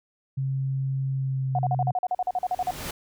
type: tone with pitch glide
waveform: sine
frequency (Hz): 134.4 to 132.01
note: C3 to C3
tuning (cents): +47 to +16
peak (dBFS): -24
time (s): 0.37-1.92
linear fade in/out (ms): 10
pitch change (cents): -31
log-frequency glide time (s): 1.11-1.54
type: tone bursts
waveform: sine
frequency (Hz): 730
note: F#5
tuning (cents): -24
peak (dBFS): -22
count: 15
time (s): 1.55-2.708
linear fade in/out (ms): 2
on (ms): 38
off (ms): 42
type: noise with exponential growth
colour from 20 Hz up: pink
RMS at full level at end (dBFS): -31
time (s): 2.08-2.91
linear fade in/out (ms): 5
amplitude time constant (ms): 180
effects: none